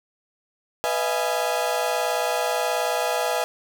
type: chord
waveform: 35% pulse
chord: F half-diminished seventh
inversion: second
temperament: equal with one note detuned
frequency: 493.9 / 622.3 / 680.9 / 830.6 Hz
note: Cb5 / Eb5 / F5 / Ab5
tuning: 0 / 0 / -44 / 0 cents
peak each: -26 dBFS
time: 0.84-3.44 s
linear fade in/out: 0 ms
effects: none